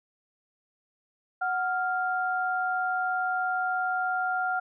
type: tone pair together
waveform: sine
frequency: 740 / 1396.9 Hz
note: F#5 / F6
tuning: 0 / 0 cents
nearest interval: major seventh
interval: 1100 cents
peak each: -28 dBFS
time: 1.41-4.6 s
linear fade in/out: 10 ms
effects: none